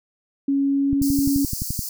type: tone with pitch glide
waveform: sine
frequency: 277.2 to 279 Hz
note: C#4 to C#4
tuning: 0 to +11 cents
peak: -17 dBFS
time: 0.48-1.45 s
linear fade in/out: 5 ms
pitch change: +11 cents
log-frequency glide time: 0.65-1.16 s
type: click train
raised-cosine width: 5 ms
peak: -14 dBFS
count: 11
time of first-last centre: 0.93-1.792 s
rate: 11.6 Hz
type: high-pass noise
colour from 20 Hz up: white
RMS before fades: -30 dBFS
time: 1.02-1.89 s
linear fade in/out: 2 ms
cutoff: 4400 Hz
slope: 96 dB/octave
effects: none